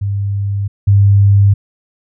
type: tone pair in turn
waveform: sine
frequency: 100 / 100 Hz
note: G2 / G2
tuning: +35 / +35 cents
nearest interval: unison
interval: 0 cents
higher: neither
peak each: -14 / -5 dBFS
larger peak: second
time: 0.01-0.68 / 0.87-1.54 s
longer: neither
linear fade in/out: 10 ms
effects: none